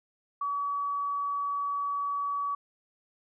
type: tone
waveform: sine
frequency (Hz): 1138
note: C#6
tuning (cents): +45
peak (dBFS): -28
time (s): 0.41-2.55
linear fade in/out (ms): 5
effects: none